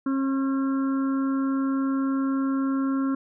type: harmonic tone with a mistuned harmonic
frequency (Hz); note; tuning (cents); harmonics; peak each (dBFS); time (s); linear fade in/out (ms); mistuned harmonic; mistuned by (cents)
270; C#4; -45; 1 / 2 / 4 / 5 / 6; -22 / -40 / -37 / -37 / -47; 0.06-3.15; 5; 5; +15
effects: none